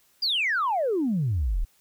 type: exponential sweep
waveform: sine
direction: down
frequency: 4978 to 32.7 Hz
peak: -21 dBFS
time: 0.22-1.65 s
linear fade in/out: 10 ms
effects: tanh soft clip ceiling -18 dBFS + white hiss -63 dBFS RMS until 1.8 s